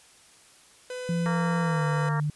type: tone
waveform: 45% pulse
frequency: 502 Hz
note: B4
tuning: 28 cents sharp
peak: -33 dBFS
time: 0.9-2.09 s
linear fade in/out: 2 ms
type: tone with pitch glide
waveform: sine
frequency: 170.6 to 149.38 Hz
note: F3 to D3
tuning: -40 to +30 cents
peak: -24 dBFS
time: 1.09-2.3 s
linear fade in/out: 2 ms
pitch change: -230 cents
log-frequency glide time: 1.61-1.85 s
type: harmonic tone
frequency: 230.4 Hz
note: A#3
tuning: 20 cents flat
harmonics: 2 / 3 / 4 / 5 / 6 / 7 / 8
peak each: -39 / -40 / -34 / -35 / -37 / -39 / -39 dBFS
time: 1.26-2.2 s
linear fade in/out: 0 ms
effects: white hiss -55 dBFS RMS until 2.35 s + resampled to 24000 Hz